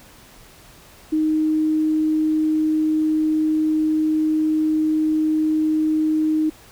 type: tone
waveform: sine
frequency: 311.2 Hz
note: D#4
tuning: in tune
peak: -16 dBFS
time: 1.12-6.5 s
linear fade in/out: 10 ms
effects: pink hiss -47 dBFS RMS until 6.71 s